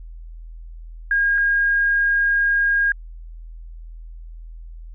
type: tone pair in turn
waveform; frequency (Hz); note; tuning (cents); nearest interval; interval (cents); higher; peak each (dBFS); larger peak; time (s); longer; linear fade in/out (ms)
sine; 1625 / 1625; G#6 / G#6; -38 / -38; unison; 0; neither; -15; neither; 1.11-1.38 / 1.38-2.92; second; 2
effects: added 41 Hz sine -34 dBFS peak until 4.94 s